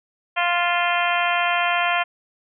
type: harmonic tone with a mistuned harmonic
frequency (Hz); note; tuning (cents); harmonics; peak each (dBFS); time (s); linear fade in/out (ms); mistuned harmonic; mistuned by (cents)
349.2; F4; 0; 2 / 3 / 4 / 5 / 6 / 7 / 8 / 9; -23 / -25 / -26 / -27 / -28 / -28 / -29 / -30; 0.36-2.04; 20; 8; -54
effects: none